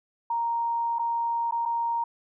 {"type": "tone with dropouts", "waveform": "sine", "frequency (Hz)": 932.3, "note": "A#5", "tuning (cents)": 0, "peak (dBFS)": -24, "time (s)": [0.3, 2.04], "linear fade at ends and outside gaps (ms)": 5, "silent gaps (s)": [[0.986, 0.993], [1.511, 1.522], [1.654, 1.658]], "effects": []}